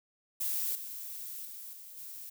violet noise with level steps, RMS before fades -33 / -42 / -45 / -49 / -45 dBFS, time 0.4-2.3 s, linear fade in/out 10 ms, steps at 0.75 / 1.45 / 1.73 / 1.97 s, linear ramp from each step 2 ms, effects none

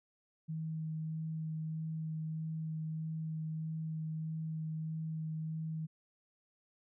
sine tone with vibrato, 158.6 Hz, D#3, 33 cents sharp, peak -36 dBFS, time 0.48-5.87 s, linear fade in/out 20 ms, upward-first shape sine, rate 1.6 Hz, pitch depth 10 cents each way, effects none

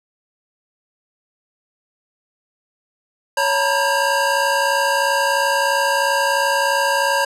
square tone cluster, 557 / 911 / 971 / 1608 Hz, C#5 / A#5 / B5 / G6, +8 / -40 / -30 / +44 cents, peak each -22 dBFS, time 3.37-7.25 s, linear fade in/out 5 ms, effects low-pass 12000 Hz 12 dB/octave

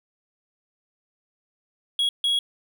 triangle tone bursts at uneven times, 3322 Hz, G#7, in tune, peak -18 dBFS, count 2, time 1.99-2.09 / 2.24-2.39 s, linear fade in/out 2 ms, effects none

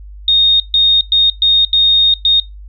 sine tone bursts at uneven times, 3700 Hz, A#7, 14 cents flat, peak -7 dBFS, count 6, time 0.28-0.6 / 0.74-1.01 / 1.12-1.3 / 1.42-1.65 / 1.73-2.14 / 2.25-2.4 s, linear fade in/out 2 ms, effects noise-tail reverb RT60 0.2 s tail -23 dB re dry + added 50 Hz sine -30 dBFS peak until 2.68 s

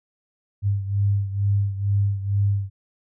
sine beating tone pair, 99.8 / 102 Hz, G2 / G#2, +32 / -31 cents, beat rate 2.2 Hz, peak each -20 / -25 dBFS, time 0.62-2.7 s, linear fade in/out 50 ms, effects none

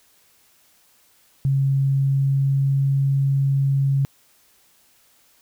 sine tone with pitch glide, 136.6 to 137.47 Hz, C#3 to C#3, -25 to -14 cents, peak -16 dBFS, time 1.45-4.05 s, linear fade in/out 0 ms, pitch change +11 cents, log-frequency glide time 1.74-2.87 s, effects white hiss -58 dBFS RMS until 5.41 s

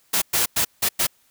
white noise bursts at uneven times, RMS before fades -20 dBFS, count 5, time 0.13-0.22 / 0.33-0.46 / 0.56-0.65 / 0.82-0.89 / 0.99-1.07 s, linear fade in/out 10 ms, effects white hiss -61 dBFS RMS until 1.3 s

